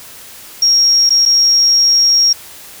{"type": "tone with dropouts", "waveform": "sine", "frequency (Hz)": 5588, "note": "F8", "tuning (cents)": 0, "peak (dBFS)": -7, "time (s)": [0.62, 2.33], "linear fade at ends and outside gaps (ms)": 5, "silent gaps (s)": [[1.094, 1.104], [1.254, 1.259]], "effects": ["white hiss -35 dBFS RMS until 2.8 s"]}